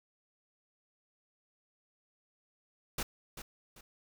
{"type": "noise with echo", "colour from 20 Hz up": "pink", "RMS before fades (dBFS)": -35, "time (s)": [2.98, 3.03], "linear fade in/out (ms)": 5, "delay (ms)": 390, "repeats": 2, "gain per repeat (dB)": -10, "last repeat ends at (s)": 3.81, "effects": []}